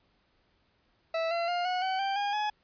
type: tone with pitch steps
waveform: 40% pulse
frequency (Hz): 656 / 679.9 / 704.7 / 730.4 / 757 / 784.6 / 813.2 / 842.9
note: E5 / F5 / F5 / F#5 / F#5 / G5 / G#5 / G#5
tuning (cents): -9 / -47 / +15 / -23 / +39 / +1 / -37 / +25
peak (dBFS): -27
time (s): 1.14-2.5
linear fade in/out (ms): 5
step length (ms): 170
effects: pink hiss -70 dBFS RMS until 2.63 s + resampled to 11025 Hz